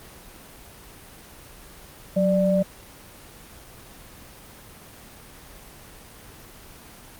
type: tone pair together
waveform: sine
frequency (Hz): 185.14 / 590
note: F#3 / D5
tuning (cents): +1 / +8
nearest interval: octave + minor sixth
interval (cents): 2007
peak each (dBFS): -20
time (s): 2.16-2.63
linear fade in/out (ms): 10
effects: pink hiss -45 dBFS RMS until 7.19 s + Opus 24 kbps